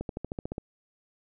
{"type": "accelerating click train", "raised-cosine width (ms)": 2, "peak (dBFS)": -20, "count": 9, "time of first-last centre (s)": [0.01, 0.581], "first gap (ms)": 82, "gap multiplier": 0.96, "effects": []}